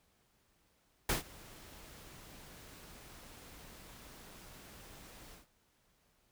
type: noise with ADSR envelope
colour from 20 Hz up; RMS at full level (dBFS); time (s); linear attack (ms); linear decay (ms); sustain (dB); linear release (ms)
pink; -30; 1.09-5.47; 4; 130; -24; 140
effects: pink hiss -73 dBFS RMS until 6.31 s